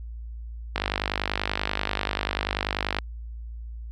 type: click train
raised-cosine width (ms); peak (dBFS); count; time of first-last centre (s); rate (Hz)
0.3; -8; 113; 0.76-2.987; 50.3
effects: added 57 Hz sine -34 dBFS peak until 3.91 s